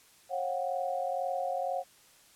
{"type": "tone cluster", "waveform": "sine", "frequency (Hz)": [543, 719, 761], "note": ["C#5", "F#5", "F#5"], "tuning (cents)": [-36, -50, 48], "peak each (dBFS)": [-34, -33, -37], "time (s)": [0.29, 1.84], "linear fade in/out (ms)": 50, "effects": ["white hiss -60 dBFS RMS until 2.35 s", "low-pass 12000 Hz 12 dB/octave"]}